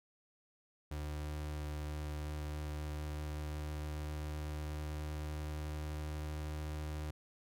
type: tone with pitch glide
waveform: 35% pulse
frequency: 75.1 to 76.19 Hz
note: D2 to D#2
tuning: +39 to -36 cents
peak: -37 dBFS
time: 0.91-7.11 s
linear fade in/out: 5 ms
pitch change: +25 cents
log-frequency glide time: 1.47-6.73 s
effects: none